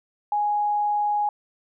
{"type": "tone", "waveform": "sine", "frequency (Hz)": 830.6, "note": "G#5", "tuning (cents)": 0, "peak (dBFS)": -20, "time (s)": [0.32, 1.29], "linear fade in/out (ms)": 2, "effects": []}